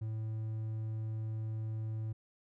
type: tone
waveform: triangle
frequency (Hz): 110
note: A2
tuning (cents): 0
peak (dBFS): -33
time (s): 0.01-2.13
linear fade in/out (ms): 10
effects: none